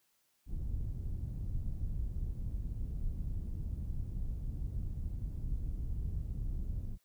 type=low-pass noise; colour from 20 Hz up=pink; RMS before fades=-37 dBFS; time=0.46-6.98 s; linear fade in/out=50 ms; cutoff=100 Hz; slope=12 dB/octave; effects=white hiss -75 dBFS RMS until 7.04 s